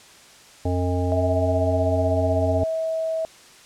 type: harmonic tone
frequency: 90 Hz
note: F#2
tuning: 47 cents flat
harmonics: 1 / 3 / 5 / 7 / 9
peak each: -22 / -27 / -29 / -30 / -32 dBFS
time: 0.65-2.64 s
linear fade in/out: 5 ms
type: tone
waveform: sine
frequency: 646 Hz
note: E5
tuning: 35 cents flat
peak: -22 dBFS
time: 1.12-3.25 s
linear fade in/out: 0 ms
effects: white hiss -48 dBFS RMS until 3.65 s + low-pass 8000 Hz 12 dB/octave